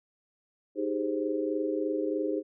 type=chord; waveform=sine; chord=Ab major seventh; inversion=second; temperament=equal; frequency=311.1 / 392 / 415.3 / 523.3 Hz; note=Eb4 / G4 / Ab4 / C5; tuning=0 / 0 / 0 / 0 cents; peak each=-31 / -34 / -33 / -34 dBFS; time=0.75-2.43 s; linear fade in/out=50 ms; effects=none